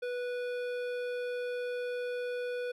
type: tone with hard clipping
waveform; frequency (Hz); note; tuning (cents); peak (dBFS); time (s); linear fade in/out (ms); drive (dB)
sine; 491.6; B4; -8; -35; 0.02-2.72; 10; 13
effects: none